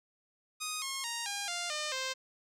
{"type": "tone with pitch steps", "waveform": "5% pulse", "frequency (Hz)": [1246, 1078.5, 933.4, 807.9, 699.3, 605.3, 523.9], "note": ["D#6", "C#6", "A#5", "G#5", "F5", "D#5", "C5"], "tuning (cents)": [2, -48, 2, -48, 2, -48, 2], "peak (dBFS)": -22, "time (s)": [0.6, 2.14], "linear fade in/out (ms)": 20, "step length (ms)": 220, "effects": ["low-pass 9000 Hz 12 dB/octave"]}